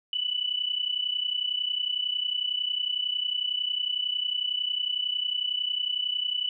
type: tone pair together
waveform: sine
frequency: 2964 / 2995 Hz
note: F#7 / F#7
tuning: +2 / +20 cents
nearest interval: unison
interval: 18 cents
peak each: -28 / -30 dBFS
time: 0.13-6.49 s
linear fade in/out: 2 ms
effects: none